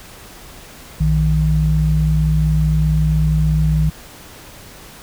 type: tone pair together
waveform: sine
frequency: 60.29 / 155.56 Hz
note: B1 / D#3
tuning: -41 / 0 cents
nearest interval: octave + major third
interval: 1641 cents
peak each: -16 / -14 dBFS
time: 1-3.9 s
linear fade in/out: 10 ms
effects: pink hiss -39 dBFS RMS until 5.02 s

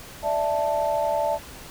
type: chord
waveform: sine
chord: D suspended second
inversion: none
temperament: equal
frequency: 587.3 / 659.3 / 880 Hz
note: D5 / E5 / A5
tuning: 0 / 0 / 0 cents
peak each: -25 dBFS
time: 0.22-1.39 s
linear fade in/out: 50 ms
effects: tanh soft clip ceiling -11 dBFS + pink hiss -42 dBFS RMS until 1.7 s

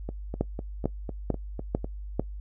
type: two click trains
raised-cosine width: 2 ms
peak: -20 / -11 dBFS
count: 8 / 5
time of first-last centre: 0.09-1.844 / 0.41-2.196 s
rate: 3.99 / 2.24 Hz
effects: noise-tail reverb RT60 0.1 s tail -21 dB re dry + added 50 Hz sine -35 dBFS peak until 2.4 s

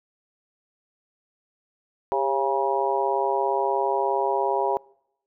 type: harmonic tone with a mistuned harmonic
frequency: 137.1 Hz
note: C#3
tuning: 19 cents flat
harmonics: 3 / 4 / 5 / 6 / 7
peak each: -26 / -28 / -29 / -28 / -26 dBFS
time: 2.12-4.77 s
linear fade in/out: 0 ms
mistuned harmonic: 3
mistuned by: -50 cents
effects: noise-tail reverb RT60 0.8 s tail -25 dB re dry

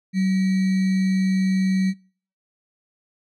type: tone with sample-and-hold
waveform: sine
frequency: 189.3 Hz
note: F#3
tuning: 40 cents sharp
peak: -17 dBFS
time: 0.13-1.94 s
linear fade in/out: 50 ms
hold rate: 2100 Hz
effects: noise-tail reverb RT60 0.5 s tail -26 dB re dry + low-pass 6000 Hz 12 dB/octave

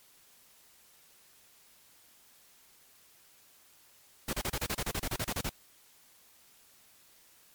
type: noise bursts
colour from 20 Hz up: pink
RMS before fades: -33 dBFS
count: 15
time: 4.28-5.494 s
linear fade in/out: 5 ms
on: 52 ms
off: 31 ms
effects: white hiss -61 dBFS RMS until 7.54 s + MP3 96 kbps

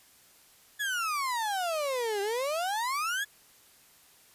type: exponential two-way sweep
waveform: 35% pulse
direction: down then up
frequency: 1724 to 392 to 1724 Hz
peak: -27 dBFS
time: 0.79-3.25 s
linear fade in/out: 20 ms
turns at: 2.21 s
effects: white hiss -59 dBFS RMS until 4.34 s + resampled to 32000 Hz

